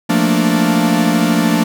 45% pulse chord, Bb major seventh, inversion second, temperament equal, 174.61 / 220 / 233.1 / 293.7 Hz, F3 / A3 / Bb3 / D4, 0 / 0 / 0 / 0 cents, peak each -17 dBFS, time 0.09-1.64 s, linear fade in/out 10 ms, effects none

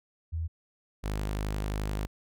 sine / sawtooth tone pair in turn, 81.7 / 51.47 Hz, E2 / G#1, -15 / -15 cents, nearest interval minor sixth, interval 800 cents, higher first, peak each -29 / -26 dBFS, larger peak second, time 0.32-0.48 / 1.03-2.07 s, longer second, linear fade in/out 20 ms, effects none

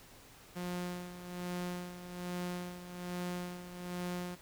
sawtooth tone with tremolo, 178 Hz, F3, 33 cents sharp, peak -32 dBFS, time 0.55-4.36 s, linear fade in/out 20 ms, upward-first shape sine, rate 1.2 Hz, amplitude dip 70%, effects pink hiss -57 dBFS RMS until 4.41 s

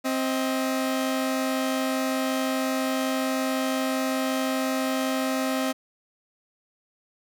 sawtooth tone pair together, 263 / 631.5 Hz, C4 / D#5, +9 / +26 cents, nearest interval octave + minor third, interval 1517 cents, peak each -21 / -26 dBFS, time 0.04-5.73 s, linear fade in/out 20 ms, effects none

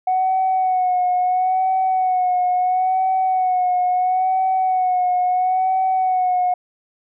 sine tone with vibrato, 740 Hz, F#5, in tune, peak -14 dBFS, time 0.07-6.54 s, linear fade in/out 5 ms, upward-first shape sine, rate 0.74 Hz, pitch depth 37 cents each way, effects tanh soft clip ceiling -11 dBFS

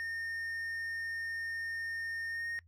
triangle tone with pitch glide, 1828 to 1852.4 Hz, A#6 to A#6, -34 to -11 cents, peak -34 dBFS, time 0-2.59 s, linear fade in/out 0 ms, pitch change +23 cents, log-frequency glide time 2.29-2.48 s, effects noise-tail reverb RT60 0.1 s tail -21 dB re dry + added 85 Hz sine -59 dBFS peak until 2.67 s

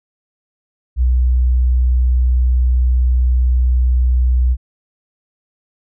sine tone, 62.2 Hz, B1, 13 cents sharp, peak -10 dBFS, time 0.96-4.57 s, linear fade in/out 50 ms, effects none

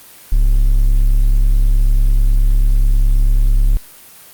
triangle tone, 34.65 Hz, C#1, in tune, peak -6 dBFS, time 0.32-3.77 s, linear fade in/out 0 ms, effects white hiss -40 dBFS RMS until 4.33 s + Opus 32 kbps

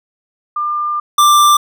sine / square tone pair in turn, 1198 / 1181.5 Hz, D6 / D6, +34 / +10 cents, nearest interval unison, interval 24 cents, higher first, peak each -15 / -7 dBFS, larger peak second, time 0.56-1 / 1.18-1.57 s, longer first, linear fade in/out 5 ms, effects none

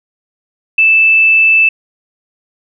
sine tone, 2637 Hz, E7, in tune, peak -5 dBFS, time 0.78-1.69 s, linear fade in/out 5 ms, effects none

